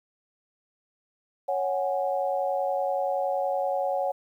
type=chord; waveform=sine; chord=C# suspended fourth; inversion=none; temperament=equal; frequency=554.4 / 740 / 830.6 Hz; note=C#5 / F#5 / G#5; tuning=0 / 0 / 0 cents; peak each=-27 / -28 / -33 dBFS; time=1.48-4.12 s; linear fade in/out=10 ms; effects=10-bit